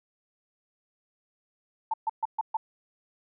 sine tone bursts, 887 Hz, A5, 14 cents sharp, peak -24 dBFS, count 5, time 1.91-2.57 s, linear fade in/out 5 ms, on 28 ms, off 130 ms, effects none

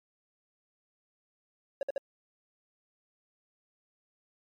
triangle tone bursts, 554.4 Hz, C#5, in tune, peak -26 dBFS, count 3, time 1.81-1.98 s, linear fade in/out 2 ms, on 20 ms, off 55 ms, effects MP3 96 kbps

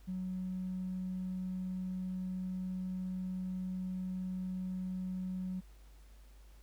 triangle tone with tanh clipping, 185 Hz, F#3, in tune, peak -35 dBFS, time 0.07-5.61 s, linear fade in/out 20 ms, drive 1 dB, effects added 50 Hz sine -54 dBFS peak until 6.62 s + pink hiss -67 dBFS RMS until 6.62 s

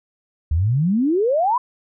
sine exponential sweep, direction up, 72.4 to 1037 Hz, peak -15 dBFS, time 0.51-1.58 s, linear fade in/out 5 ms, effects none

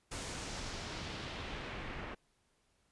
pink noise with low-pass filter sweep, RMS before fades -43 dBFS, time 0.11-2.15 s, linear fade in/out 10 ms, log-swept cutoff 8900 to 2000 Hz, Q 1.3, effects pink hiss -75 dBFS RMS until 2.91 s + resampled to 24000 Hz

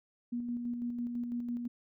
sine tone with tremolo, 240.1 Hz, B3, 49 cents flat, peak -32 dBFS, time 0.32-1.68 s, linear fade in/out 10 ms, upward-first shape square, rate 6 Hz, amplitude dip 35%, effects none

